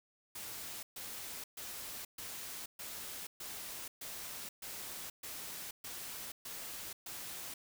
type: noise bursts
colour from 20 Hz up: white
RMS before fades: -45 dBFS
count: 12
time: 0.35-7.54 s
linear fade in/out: 5 ms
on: 480 ms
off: 130 ms
effects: none